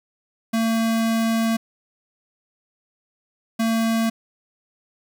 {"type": "tone bursts at uneven times", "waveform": "square", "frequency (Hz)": 226.1, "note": "A3", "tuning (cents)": 47, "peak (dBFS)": -19, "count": 2, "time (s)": [[0.53, 1.57], [3.59, 4.1]], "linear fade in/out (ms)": 10, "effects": ["10-bit"]}